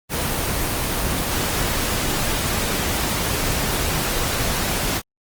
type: noise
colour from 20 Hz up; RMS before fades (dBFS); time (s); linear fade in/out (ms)
pink; -22; 0.09-5.02; 50
effects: Opus 24 kbps